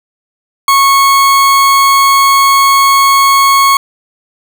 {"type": "tone", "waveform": "40% pulse", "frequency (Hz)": 1100, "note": "C#6", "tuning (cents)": -14, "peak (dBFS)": -4, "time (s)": [0.68, 3.77], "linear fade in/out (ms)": 2, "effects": []}